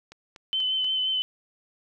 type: click train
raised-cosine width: 0.2 ms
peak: -27 dBFS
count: 4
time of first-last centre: 0.12-0.845 s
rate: 4.14 Hz
type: tone with vibrato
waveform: sine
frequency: 3051 Hz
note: G7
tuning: 48 cents flat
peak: -23 dBFS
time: 0.53-1.22 s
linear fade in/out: 0 ms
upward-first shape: triangle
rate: 5.7 Hz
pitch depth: 25 cents each way
effects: none